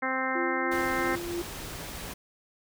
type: harmonic tone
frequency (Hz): 261.6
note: C4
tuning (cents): 0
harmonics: 1 / 2 / 3 / 4 / 5 / 6 / 7 / 8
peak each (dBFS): -35 / -35 / -35 / -35 / -35 / -35 / -35 / -35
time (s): 0.02-1.16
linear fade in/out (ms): 10
type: tone with tremolo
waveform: sine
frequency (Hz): 345.4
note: F4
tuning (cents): -19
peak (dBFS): -29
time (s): 0.35-1.42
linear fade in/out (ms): 5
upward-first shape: sine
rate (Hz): 3.1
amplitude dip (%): 45
type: noise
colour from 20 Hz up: pink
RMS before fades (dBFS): -39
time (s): 0.71-2.14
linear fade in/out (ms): 10
effects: none